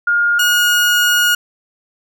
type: tone pair in turn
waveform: sine / 30% pulse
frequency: 1418 / 1440.3 Hz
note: F6 / F#6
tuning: +26 / -47 cents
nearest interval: unison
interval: 27 cents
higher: second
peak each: -11 / -8 dBFS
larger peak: second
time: 0.07-0.39 / 0.39-1.35 s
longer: second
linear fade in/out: 5 ms
effects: none